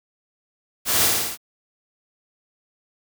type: noise with echo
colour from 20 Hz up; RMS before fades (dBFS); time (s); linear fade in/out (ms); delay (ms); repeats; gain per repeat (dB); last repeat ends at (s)
white; -21; 0.85-1.1; 50; 55; 5; -2; 1.375
effects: none